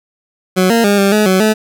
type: tone with pitch steps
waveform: 20% pulse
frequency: 184.9 / 231 / 202.7 / 197.6 / 212.4 / 187.5 / 216.2 Hz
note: F#3 / A#3 / G#3 / G3 / G#3 / F#3 / A3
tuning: -1 / -16 / -42 / +14 / +39 / +23 / -30 cents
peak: -4 dBFS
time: 0.56-1.54 s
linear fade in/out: 20 ms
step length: 140 ms
effects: none